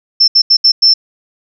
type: tone bursts at uneven times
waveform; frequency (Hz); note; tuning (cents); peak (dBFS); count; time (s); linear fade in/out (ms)
sine; 5340; E8; +22; -4; 5; 0.2-0.28 / 0.35-0.42 / 0.5-0.57 / 0.64-0.72 / 0.82-0.94; 10
effects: none